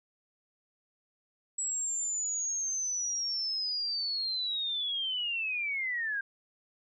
sine linear sweep, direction down, 7800 to 1584 Hz, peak -30 dBFS, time 1.58-6.21 s, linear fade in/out 5 ms, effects none

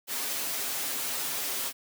white noise with comb filter, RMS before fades -32 dBFS, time 0.07-1.73 s, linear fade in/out 50 ms, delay 7.4 ms, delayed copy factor +0.6, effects high-pass 200 Hz 12 dB/octave

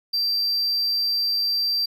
triangle tone, 4699 Hz, D8, in tune, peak -19 dBFS, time 0.13-1.86 s, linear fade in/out 10 ms, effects none

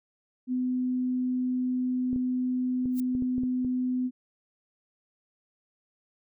sine tone, 252.6 Hz, B3, 39 cents sharp, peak -25 dBFS, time 0.47-4.11 s, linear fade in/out 50 ms
clicks, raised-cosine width 3 ms, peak -26 dBFS, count 8, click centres 2.13 / 2.161 / 2.857 / 3.151 / 3.223 / 3.381 / 3.435 / 3.648 s
violet noise with exponential growth, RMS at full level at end -36 dBFS, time 2.91-3 s, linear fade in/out 0 ms, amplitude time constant 19 ms
effects none

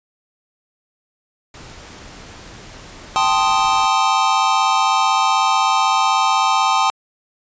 pink noise, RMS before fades -38 dBFS, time 1.54-3.86 s, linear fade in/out 2 ms
square chord, A half-diminished seventh, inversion third, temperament equal, 784 / 880 / 1046.5 / 1244.5 Hz, G5 / A5 / C6 / Eb6, 0 / 0 / 0 / 0 cents, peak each -20 dBFS, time 3.16-6.9 s, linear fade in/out 0 ms
effects resampled to 16000 Hz

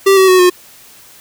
square tone with pitch steps, 390.2 / 380 / 370 / 360.3 Hz, G4 / F#4 / F#4 / F#4, -8 / +46 / 0 / -46 cents, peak -6 dBFS, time 0.06-0.5 s, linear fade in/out 10 ms, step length 110 ms, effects white hiss -41 dBFS RMS until 1.2 s

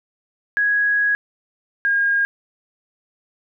sine tone pair in turn, 1661.2 / 1623.3 Hz, G#6 / G#6, 0 / -40 cents, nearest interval unison, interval 40 cents, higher first, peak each -15 / -15 dBFS, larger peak neither, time 0.57-1.15 / 1.85-2.25 s, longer first, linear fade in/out 0 ms, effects none

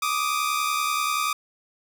sawtooth tone pair together, 1171.6 / 1242 Hz, D6 / D#6, -5 / -3 cents, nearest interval minor second, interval 102 cents, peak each -22 dBFS, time 0.02-1.33 s, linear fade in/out 5 ms, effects none

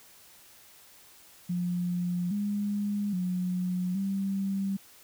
sine tone with pitch steps, 177 / 204.7 / 181.2 / 195.3 Hz, F3 / G#3 / F#3 / G3, +23 / -25 / -36 / -6 cents, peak -27 dBFS, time 1.49-4.77 s, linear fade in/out 10 ms, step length 820 ms, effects white hiss -55 dBFS RMS until 5.03 s

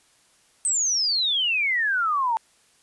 sine exponential sweep, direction down, 8372 to 876 Hz, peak -20 dBFS, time 0.65-2.37 s, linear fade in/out 0 ms, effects white hiss -60 dBFS RMS until 2.82 s + resampled to 24000 Hz

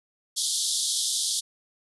pink band-pass noise, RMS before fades -27 dBFS, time 0.36-1.41 s, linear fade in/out 20 ms, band 3300 to 11000 Hz, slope 96 dB/octave, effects none

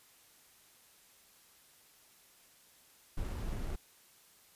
brown noise with sample-and-hold, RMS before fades -37 dBFS, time 3.17-3.76 s, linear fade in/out 10 ms, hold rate 8820 Hz, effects white hiss -63 dBFS RMS until 4.55 s + resampled to 32000 Hz

